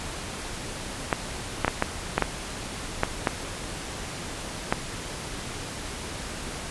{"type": "clicks", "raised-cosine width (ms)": 0.5, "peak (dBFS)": -5, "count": 9, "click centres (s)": [1.128, 1.647, 1.68, 1.824, 2.18, 2.223, 3.034, 3.272, 4.725], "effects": ["pink hiss -35 dBFS RMS until 6.7 s", "resampled to 24000 Hz"]}